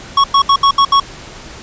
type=tone bursts at uneven times; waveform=square; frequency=1108.7 Hz; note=C#6; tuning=in tune; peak=-7 dBFS; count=6; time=0.17-0.24 / 0.34-0.42 / 0.49-0.56 / 0.63-0.71 / 0.78-0.85 / 0.92-1 s; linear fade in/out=5 ms; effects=pink hiss -33 dBFS RMS until 1.62 s + resampled to 16000 Hz